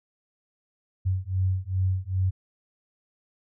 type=beating tone pair; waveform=sine; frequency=92.5 / 95 Hz; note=F#2 / F#2; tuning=0 / +46 cents; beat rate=2.5 Hz; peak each=-26 dBFS; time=1.05-2.31 s; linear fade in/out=20 ms; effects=none